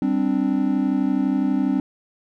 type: chord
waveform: triangle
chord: G suspended fourth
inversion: none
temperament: equal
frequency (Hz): 196 / 261.6 / 293.7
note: G3 / C4 / D4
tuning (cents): 0 / 0 / 0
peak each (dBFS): -22 / -19 / -21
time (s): 0.02-1.8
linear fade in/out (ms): 2
effects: none